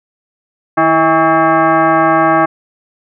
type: tone with frequency modulation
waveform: sine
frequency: 156.5 Hz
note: D#3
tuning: 10 cents sharp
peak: -7 dBFS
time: 0.77-2.46 s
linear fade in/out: 10 ms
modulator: 484 Hz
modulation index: 2.7
effects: none